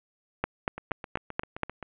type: two click trains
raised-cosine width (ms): 0.5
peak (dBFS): -11 / -22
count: 6 / 9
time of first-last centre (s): 0.44-1.633 / 0.78-1.827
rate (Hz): 4.19 / 7.64
effects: resampled to 8000 Hz + 8-bit